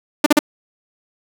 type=tone bursts; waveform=sawtooth; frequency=297.8 Hz; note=D4; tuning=24 cents sharp; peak=-4 dBFS; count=3; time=0.24-0.391 s; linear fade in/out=5 ms; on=23 ms; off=41 ms; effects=none